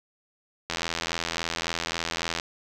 click train, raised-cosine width 0.2 ms, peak -10 dBFS, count 143, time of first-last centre 0.7-2.399 s, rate 83.6 Hz, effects none

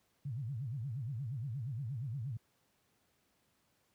sine tone with vibrato, 125.1 Hz, B2, 23 cents sharp, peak -36 dBFS, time 0.25-2.37 s, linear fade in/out 5 ms, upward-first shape sine, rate 8.5 Hz, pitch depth 270 cents each way, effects pink hiss -75 dBFS RMS until 3.94 s + high-pass 80 Hz 12 dB/octave

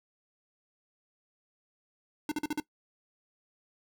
square tone bursts, 300.4 Hz, D4, 39 cents sharp, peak -29 dBFS, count 5, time 2.29-2.6 s, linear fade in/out 2 ms, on 26 ms, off 45 ms, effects noise-tail reverb RT60 0.1 s tail -18 dB re dry

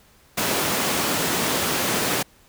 pink high-pass noise, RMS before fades -23 dBFS, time 0.37-2.23 s, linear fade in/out 10 ms, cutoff 180 Hz, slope 12 dB/octave, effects pink hiss -55 dBFS RMS until 2.48 s

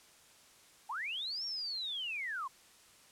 sine linear two-way sweep, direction up then down, 785 to 5588 to 989 Hz, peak -36 dBFS, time 0.89-2.48 s, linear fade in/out 10 ms, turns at 1.45 s, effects white hiss -61 dBFS RMS until 3.11 s + low-pass 10000 Hz 12 dB/octave

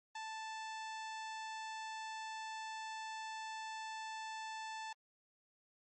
sawtooth tone, 880 Hz, A5, in tune, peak -39 dBFS, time 0.15-4.93 s, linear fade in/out 5 ms, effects low-pass 10000 Hz 12 dB/octave + MP3 32 kbps

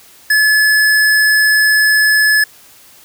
square tone, 1716 Hz, A6, 44 cents flat, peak -9 dBFS, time 0.3-2.44 s, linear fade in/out 5 ms, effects white hiss -43 dBFS RMS until 3.04 s

